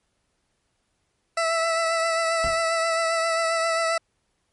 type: tone with vibrato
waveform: 20% pulse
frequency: 659.3 Hz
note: E5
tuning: in tune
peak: -16 dBFS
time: 1.37-3.98 s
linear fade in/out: 5 ms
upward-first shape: triangle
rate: 7.5 Hz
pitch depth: 27 cents each way
type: noise with exponential decay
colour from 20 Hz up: brown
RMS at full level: -27 dBFS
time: 2.44-2.67 s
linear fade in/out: 0 ms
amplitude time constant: 48 ms
effects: pink hiss -72 dBFS RMS until 4.52 s + MP3 48 kbps